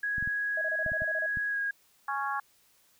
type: tone with pitch glide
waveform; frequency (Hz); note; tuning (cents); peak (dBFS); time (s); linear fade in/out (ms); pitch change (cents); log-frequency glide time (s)
sine; 1661.2 to 1637.4; G#6 to G#6; 0 to -25; -28; 0.03-1.71; 5; -25; 1.49-1.59
type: clicks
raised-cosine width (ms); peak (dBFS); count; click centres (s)
5; -28; 7; 0.182 / 0.226 / 0.275 / 0.863 / 0.919 / 1.02 / 1.372
type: tone bursts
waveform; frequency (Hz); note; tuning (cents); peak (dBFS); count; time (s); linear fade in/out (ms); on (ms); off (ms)
sine; 634; D#5; +32; -33; 10; 0.57-1.263; 5; 45; 27
type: harmonic tone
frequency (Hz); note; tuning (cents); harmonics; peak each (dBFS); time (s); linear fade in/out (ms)
277.2; C#4; 0; 3 / 4 / 5 / 6; -34 / -33 / -37 / -36; 2.08-2.4; 5
effects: white hiss -65 dBFS RMS until 2.99 s